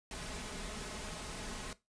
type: noise with comb filter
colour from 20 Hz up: pink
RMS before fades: -43 dBFS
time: 0.11-1.73 s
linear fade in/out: 2 ms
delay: 4.7 ms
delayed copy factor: +0.5
effects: noise-tail reverb RT60 0.2 s tail -17 dB re dry + resampled to 22050 Hz